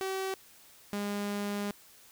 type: tone pair in turn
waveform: sawtooth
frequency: 382.5 / 203.9 Hz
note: G4 / G#3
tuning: -42 / -32 cents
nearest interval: major seventh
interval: 1090 cents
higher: first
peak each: -28 dBFS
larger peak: neither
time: 0.01-0.34 / 0.93-1.71 s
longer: second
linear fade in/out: 0 ms
effects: white hiss -57 dBFS RMS until 2.11 s